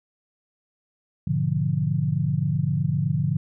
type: chord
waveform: sine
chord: G# diminished seventh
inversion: none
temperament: equal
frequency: 103.83 / 123.47 / 146.83 / 174.61 Hz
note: G#2 / B2 / D3 / F3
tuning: 0 / 0 / 0 / 0 cents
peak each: -29 / -28 / -23 / -27 dBFS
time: 1.27-3.37 s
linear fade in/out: 5 ms
effects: none